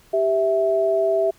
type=tone pair together; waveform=sine; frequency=392.1 / 656 Hz; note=G4 / E5; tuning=0 / -9 cents; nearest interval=major sixth; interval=891 cents; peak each=-21 / -18 dBFS; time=0.13-1.31 s; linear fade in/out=10 ms; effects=pink hiss -54 dBFS RMS until 1.38 s